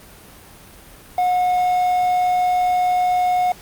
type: tone with quantisation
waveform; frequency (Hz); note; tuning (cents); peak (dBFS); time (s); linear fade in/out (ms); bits
triangle; 725; F#5; -35; -13; 1.18-3.52; 2; 6
effects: pink hiss -43 dBFS RMS until 3.61 s + Opus 32 kbps